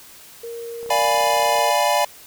sine tone, 466.2 Hz, A#4, in tune, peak -29 dBFS, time 0.43-1.71 s, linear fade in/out 10 ms
click train, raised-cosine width 1 ms, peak -28 dBFS, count 25, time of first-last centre 0.83-1.587 s, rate 31.7 Hz
square chord, D diminished seventh, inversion none, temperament equal, 587.3 / 698.5 / 830.6 / 987.8 Hz, D5 / F5 / Ab5 / Cb6, 0 / 0 / 0 / 0 cents, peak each -22 / -23 / -22 / -23 dBFS, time 0.9-2.05 s, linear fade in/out 5 ms
effects white hiss -44 dBFS RMS until 2.26 s

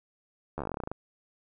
slowing click train, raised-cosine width 1 ms, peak -20 dBFS, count 15, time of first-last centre 0.58-0.916 s, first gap 12 ms, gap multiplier 1.1, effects none

